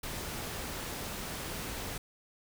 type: noise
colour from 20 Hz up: pink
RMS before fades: -39 dBFS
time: 0.03-1.98 s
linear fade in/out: 5 ms
effects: none